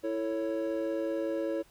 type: chord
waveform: triangle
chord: A major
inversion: second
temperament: equal with one note detuned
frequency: 329.6 / 444.1 / 554.4 Hz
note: E4 / A4 / C#5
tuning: 0 / +16 / 0 cents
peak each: -31 / -35 / -31 dBFS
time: 0.03-1.63 s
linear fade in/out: 20 ms
effects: pink hiss -62 dBFS RMS until 1.7 s